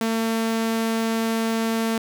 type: tone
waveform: sawtooth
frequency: 225.5 Hz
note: A3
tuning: 43 cents sharp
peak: -17 dBFS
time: 0.01-1.98 s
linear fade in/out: 2 ms
effects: none